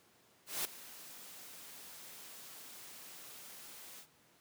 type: noise with ADSR envelope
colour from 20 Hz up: white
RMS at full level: -35 dBFS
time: 0.46-4.07 s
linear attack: 190 ms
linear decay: 3 ms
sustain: -17 dB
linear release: 74 ms
effects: pink hiss -67 dBFS RMS until 4.4 s + high-pass 150 Hz 12 dB/octave